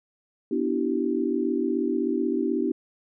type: chord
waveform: sine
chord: E minor seventh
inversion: second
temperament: equal with one note detuned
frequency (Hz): 246.9 / 293.7 / 329.6 / 385.9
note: B3 / D4 / E4 / G4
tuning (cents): 0 / 0 / 0 / -27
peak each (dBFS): -28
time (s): 0.51-2.72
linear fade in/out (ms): 5
effects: none